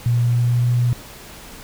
sine tone with pitch glide, 119.6 to 121.62 Hz, A#2 to B2, +45 to -26 cents, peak -14 dBFS, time 0.06-0.93 s, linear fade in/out 0 ms, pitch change +29 cents, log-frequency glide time 0.18-0.67 s, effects pink hiss -39 dBFS RMS until 1.63 s

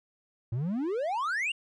triangle exponential sweep, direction up, 107.8 to 2900 Hz, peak -26 dBFS, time 0.52-1.52 s, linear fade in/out 5 ms, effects resampled to 24000 Hz

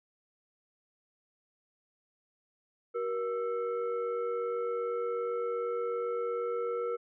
sine tone with frequency modulation, 474.7 Hz, A#4, 31 cents sharp, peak -30 dBFS, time 2.94-6.97 s, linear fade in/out 20 ms, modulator 852 Hz, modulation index 0.69, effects none

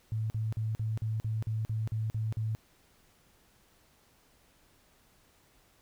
sine tone bursts, 110 Hz, A2, in tune, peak -29 dBFS, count 11, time 0.12-2.55 s, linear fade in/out 0 ms, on 180 ms, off 45 ms, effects pink hiss -65 dBFS RMS until 5.81 s

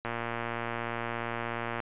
click train, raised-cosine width 0.5 ms, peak -18 dBFS, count 206, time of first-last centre 0.05-1.802 s, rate 117 Hz, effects resampled to 8000 Hz

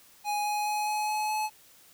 square tone with pitch steps, 830.6 / 835.9 / 841.2 / 846.6 / 852 / 857.4 Hz, G#5 / G#5 / G#5 / G#5 / G#5 / A5, 0 / +11 / +22 / +33 / +44 / -45 cents, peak -28 dBFS, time 0.24-1.5 s, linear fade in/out 50 ms, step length 210 ms, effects white hiss -57 dBFS RMS until 1.93 s

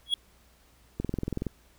triangle tone with exponential growth, 3332 Hz, G#7, 5 cents sharp, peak -17 dBFS, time 0.06-0.14 s, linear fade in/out 2 ms, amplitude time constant 16 ms
click train, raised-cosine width 3 ms, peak -17 dBFS, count 11, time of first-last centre 1-1.467 s, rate 21.4 Hz
effects added 60 Hz sine -62 dBFS peak until 1.78 s + pink hiss -62 dBFS RMS until 1.78 s

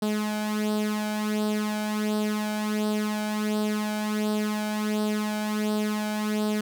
sawtooth tone with flanger, 212.2 Hz, G#3, 38 cents sharp, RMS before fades -27 dBFS, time 0.02-6.61 s, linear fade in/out 5 ms, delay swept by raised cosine 0.22 to 1.32 ms, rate 1.4 Hz, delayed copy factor +0.65, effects none

